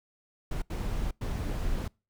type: noise bursts at uneven times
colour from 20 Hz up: brown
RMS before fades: -31 dBFS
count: 3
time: 0.51-0.62 / 0.7-1.11 / 1.21-1.88 s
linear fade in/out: 5 ms
effects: noise-tail reverb RT60 0.3 s tail -26 dB re dry